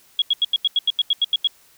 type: tone bursts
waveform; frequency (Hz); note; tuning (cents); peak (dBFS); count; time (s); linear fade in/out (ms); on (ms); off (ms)
sine; 3322; G#7; 0; -14; 12; 0.19-1.473; 2; 29; 85
effects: white hiss -54 dBFS RMS until 1.77 s